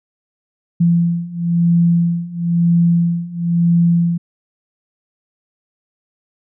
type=beating tone pair; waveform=sine; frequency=170 / 171 Hz; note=F3 / F3; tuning=-46 / -36 cents; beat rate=1 Hz; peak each=-16 / -14 dBFS; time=0.8-4.18 s; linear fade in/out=10 ms; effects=none